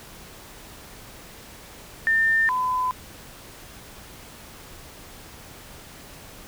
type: tone pair in turn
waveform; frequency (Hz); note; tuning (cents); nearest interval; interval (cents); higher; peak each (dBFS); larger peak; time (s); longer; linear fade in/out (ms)
sine; 1800 / 1010.2; A6 / B5; +39 / +39; minor seventh; 1000; first; -17 / -21; first; 2.07-2.49 / 2.49-2.91; neither; 0
effects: pink hiss -44 dBFS RMS until 6.47 s